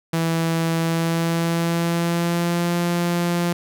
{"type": "tone with pitch glide", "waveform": "sawtooth", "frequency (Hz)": [164.7, 173.09], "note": ["E3", "F3"], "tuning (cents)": [-1, -15], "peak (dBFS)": -15, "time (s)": [0.13, 3.53], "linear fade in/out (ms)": 5, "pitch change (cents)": 86, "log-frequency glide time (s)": [0.8, 2.77], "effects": []}